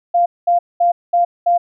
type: tone bursts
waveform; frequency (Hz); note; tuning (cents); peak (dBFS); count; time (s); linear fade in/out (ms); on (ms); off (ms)
sine; 696; F5; -6; -10; 5; 0.14-1.58; 10; 120; 210
effects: none